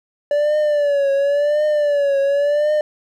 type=tone with vibrato; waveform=triangle; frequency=578 Hz; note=D5; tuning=28 cents flat; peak=-12 dBFS; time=0.31-2.81 s; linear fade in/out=2 ms; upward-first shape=triangle; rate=0.93 Hz; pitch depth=90 cents each way; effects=none